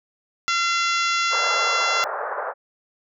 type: harmonic tone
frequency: 684 Hz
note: F5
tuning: 36 cents flat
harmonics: 2 / 3 / 4 / 5 / 6 / 7 / 8 / 9 / 10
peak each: -22 / -26 / -28 / -30 / -32 / -33 / -34 / -35 / -36 dBFS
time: 0.48-2.04 s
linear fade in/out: 0 ms
type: band-pass noise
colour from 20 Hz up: pink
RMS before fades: -28 dBFS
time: 1.3-2.54 s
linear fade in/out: 50 ms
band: 480 to 1600 Hz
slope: 48 dB/octave
effects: none